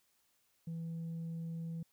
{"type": "tone with tanh clipping", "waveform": "sine", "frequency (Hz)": 165.2, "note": "E3", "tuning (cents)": 4, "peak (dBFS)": -39, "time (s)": [0.67, 1.83], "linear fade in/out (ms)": 5, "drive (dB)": 1, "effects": ["white hiss -75 dBFS RMS until 1.92 s"]}